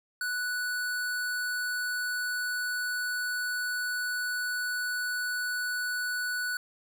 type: tone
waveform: square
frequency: 1480 Hz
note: F#6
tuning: in tune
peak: -30 dBFS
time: 0.21-6.57 s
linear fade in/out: 2 ms
effects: none